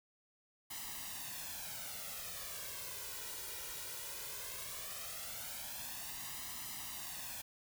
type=noise with flanger; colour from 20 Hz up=white; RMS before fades=-45 dBFS; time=0.7-7.42 s; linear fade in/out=10 ms; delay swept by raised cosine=1 to 2.1 ms; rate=0.17 Hz; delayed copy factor=+0.7; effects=none